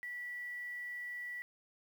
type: tone with quantisation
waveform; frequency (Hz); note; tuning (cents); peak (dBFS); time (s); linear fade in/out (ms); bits
sine; 1954; B6; -19; -40; 0.03-1.42; 0; 10
effects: none